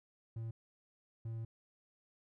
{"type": "tone bursts at uneven times", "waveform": "triangle", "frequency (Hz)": 113.4, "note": "A#2", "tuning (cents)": -47, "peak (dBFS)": -37, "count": 2, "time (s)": [[0.36, 0.51], [1.25, 1.45]], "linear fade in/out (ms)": 5, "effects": []}